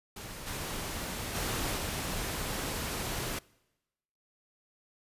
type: noise with level steps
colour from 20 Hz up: pink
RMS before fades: -43 / -37 / -33 / -35 dBFS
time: 0.16-3.39 s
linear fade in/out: 5 ms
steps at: 0.46 / 1.34 / 1.76 s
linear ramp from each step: 20 ms
effects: noise-tail reverb RT60 1.0 s tail -24 dB re dry + resampled to 32000 Hz